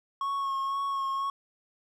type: tone with vibrato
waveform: triangle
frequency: 1096 Hz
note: C#6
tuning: 20 cents flat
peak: -26 dBFS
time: 0.21-1.3 s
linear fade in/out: 2 ms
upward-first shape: sine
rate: 2 Hz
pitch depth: 22 cents each way
effects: none